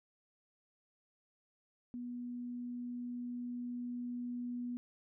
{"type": "tone with level ramp", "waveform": "sine", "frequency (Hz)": 243.7, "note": "B3", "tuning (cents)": -23, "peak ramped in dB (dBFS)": [-40, -37], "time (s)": [1.94, 4.77], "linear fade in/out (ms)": 0, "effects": []}